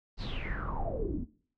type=noise with low-pass filter sweep; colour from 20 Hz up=brown; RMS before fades=-34 dBFS; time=0.17-1.26 s; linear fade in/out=50 ms; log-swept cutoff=4900 to 220 Hz; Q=9.8; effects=noise-tail reverb RT60 0.5 s tail -20 dB re dry